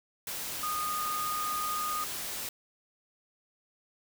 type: tone in noise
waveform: sine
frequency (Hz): 1231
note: D#6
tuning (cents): -19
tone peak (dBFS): -31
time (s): 0.63-2.04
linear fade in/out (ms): 2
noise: white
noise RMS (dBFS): -37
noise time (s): 0.27-2.49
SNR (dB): +3
effects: none